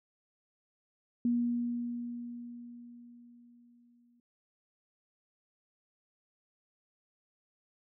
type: tone with exponential decay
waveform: sine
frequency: 239.3 Hz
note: A#3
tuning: 46 cents sharp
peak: -25 dBFS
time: 1.25-4.2 s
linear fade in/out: 2 ms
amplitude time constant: 640 ms
effects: none